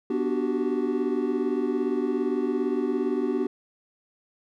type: chord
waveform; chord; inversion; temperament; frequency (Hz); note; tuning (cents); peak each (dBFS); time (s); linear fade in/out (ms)
triangle; G major seventh; first; equal with one note detuned; 246.9 / 293.7 / 370 / 387.5; B3 / D4 / F#4 / G4; 0 / 0 / 0 / -20; -27; 0.1-3.47; 5
effects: none